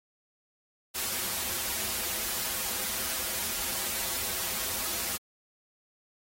white noise with comb filter, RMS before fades -32 dBFS, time 0.94-5.18 s, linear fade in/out 20 ms, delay 6.8 ms, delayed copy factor -1, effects AAC 48 kbps

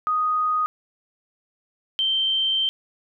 sine tone pair in turn, 1244.5 / 3126 Hz, D#6 / G7, 0 / -6 cents, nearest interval octave + major third, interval 1594 cents, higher second, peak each -19 / -19 dBFS, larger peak neither, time 0.07-0.66 / 1.99-2.69 s, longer second, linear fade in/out 0 ms, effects none

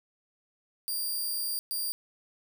5% pulse tone bursts at uneven times, 4767 Hz, D8, 25 cents sharp, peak -23 dBFS, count 2, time 0.88-1.59 / 1.71-1.92 s, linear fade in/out 0 ms, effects none

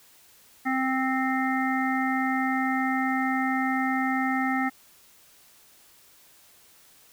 harmonic tone, 262.2 Hz, C4, 4 cents sharp, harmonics 1 / 3 / 5 / 7 / 8, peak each -26 / -29 / -32 / -31 / -34 dBFS, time 0.65-4.7 s, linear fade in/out 20 ms, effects white hiss -56 dBFS RMS until 7.12 s

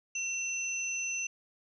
sine tone pair together, 2713 / 6085 Hz, E7 / F#8, +49 / +48 cents, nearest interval octave + major second, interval 1399 cents, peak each -34 / -35 dBFS, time 0.15-1.27 s, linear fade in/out 5 ms, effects none

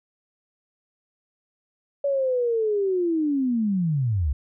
sine linear sweep, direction down, 570 to 62.6 Hz, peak -20 dBFS, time 2.04-4.33 s, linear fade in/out 5 ms, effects none

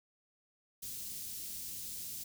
white band-stop noise, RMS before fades -43 dBFS, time 0.82-2.24 s, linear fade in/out 10 ms, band 220 to 4600 Hz, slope 12 dB/octave, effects none

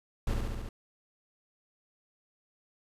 brown noise with echo, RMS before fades -29 dBFS, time 0.27-0.34 s, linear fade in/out 2 ms, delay 70 ms, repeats 5, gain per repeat -2 dB, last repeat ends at 0.69 s, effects resampled to 32000 Hz

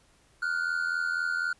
triangle tone pair together, 1413 / 1497 Hz, F6 / F#6, +20 / +20 cents, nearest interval minor second, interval 100 cents, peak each -27 / -29 dBFS, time 0.42-1.53 s, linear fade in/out 5 ms, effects pink hiss -63 dBFS RMS until 1.59 s + resampled to 24000 Hz

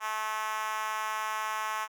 5% pulse tone with high-pass filter, 216.4 Hz, A3, 29 cents flat, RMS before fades -33 dBFS, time 0-1.88 s, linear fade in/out 50 ms, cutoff 980 Hz, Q 3.7, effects none

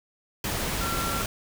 sine tone in noise, 1363 Hz, F6, 43 cents flat, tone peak -31 dBFS, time 0.81-1.22 s, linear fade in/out 2 ms, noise pink, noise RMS -29 dBFS, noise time 0.44-1.26 s, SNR -5 dB, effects none

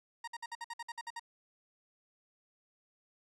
30% pulse tone bursts, 936 Hz, A#5, 7 cents sharp, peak -37 dBFS, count 11, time 0.24-1.196 s, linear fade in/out 5 ms, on 36 ms, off 56 ms, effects resampled to 22050 Hz

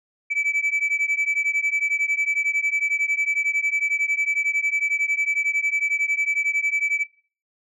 sine beating tone pair, 2300 / 2311 Hz, D7 / D7, -37 / -28 cents, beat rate 11 Hz, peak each -21 dBFS, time 0.3-7.04 s, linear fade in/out 20 ms, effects noise-tail reverb RT60 0.4 s tail -19 dB re dry + tanh soft clip ceiling -17 dBFS

